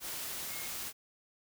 sine tone in noise, 2155 Hz, C#7, 49 cents flat, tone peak -47 dBFS, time 0.48-0.71 s, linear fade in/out 50 ms, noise white, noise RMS -40 dBFS, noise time 0-0.93 s, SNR -10 dB, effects none

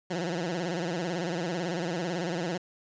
15% pulse tone with vibrato, 172.9 Hz, F3, 17 cents flat, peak -23 dBFS, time 0.1-2.58 s, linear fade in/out 10 ms, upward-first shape sine, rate 18 Hz, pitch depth 130 cents each way, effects resampled to 16000 Hz + 9-bit

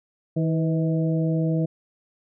harmonic tone with a mistuned harmonic, 160.4 Hz, E3, 47 cents flat, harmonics 1 / 2 / 3 / 4, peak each -21 / -27 / -31 / -33 dBFS, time 0.36-1.66 s, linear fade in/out 10 ms, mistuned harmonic 3, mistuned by +47 cents, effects none

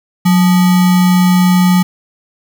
sine tone with sample-and-hold, 181.5 Hz, F#3, 33 cents flat, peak -6 dBFS, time 0.25-1.83 s, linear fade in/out 10 ms, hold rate 1050 Hz, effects none

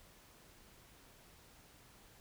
silence, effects pink hiss -62 dBFS RMS until 2.2 s

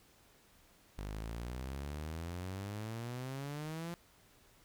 sawtooth exponential sweep, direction up, 49 to 173.6 Hz, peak -36 dBFS, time 0.98-3.94 s, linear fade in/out 0 ms, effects pink hiss -65 dBFS RMS until 4.64 s

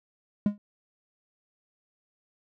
triangle tone with exponential decay, 205.8 Hz, G#3, 16 cents flat, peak -15 dBFS, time 0.46-0.58 s, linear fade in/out 2 ms, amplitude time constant 26 ms, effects none

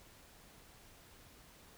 silence, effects pink hiss -60 dBFS RMS until 1.77 s

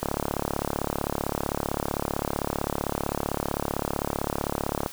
click train, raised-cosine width 1 ms, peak -11 dBFS, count 173, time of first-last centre 0.03-4.861 s, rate 35.6 Hz, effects white hiss -42 dBFS RMS until 4.92 s

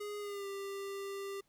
square tone with pitch glide, 414.1 to 395.4 Hz, G#4 to G4, -5 to +15 cents, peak -40 dBFS, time 0-1.41 s, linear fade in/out 10 ms, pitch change -80 cents, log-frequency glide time 0.19-0.47 s, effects pink hiss -75 dBFS RMS until 1.48 s

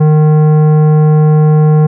sine tone with tanh clipping, 153.3 Hz, D#3, 25 cents flat, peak -6 dBFS, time 0-1.87 s, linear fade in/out 10 ms, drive 13 dB, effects none

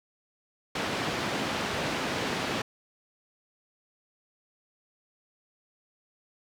pink band-pass noise, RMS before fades -31 dBFS, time 0.75-2.62 s, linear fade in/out 5 ms, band 160 to 4200 Hz, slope 12 dB/octave, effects none

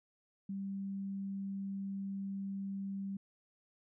sine tone, 196 Hz, G3, in tune, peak -37 dBFS, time 0.49-3.17 s, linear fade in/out 5 ms, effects none

